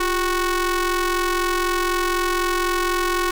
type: ring-modulated tone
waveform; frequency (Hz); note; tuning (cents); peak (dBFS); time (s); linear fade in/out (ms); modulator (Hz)
sawtooth; 373.5; F#4; +16; -12; 0-3.31; 5; 725
effects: none